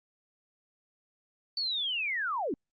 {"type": "linear sweep", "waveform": "sine", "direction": "down", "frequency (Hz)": [4547, 232.9], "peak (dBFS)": -29, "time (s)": [1.57, 2.54], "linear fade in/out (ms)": 2, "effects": ["Opus 48 kbps"]}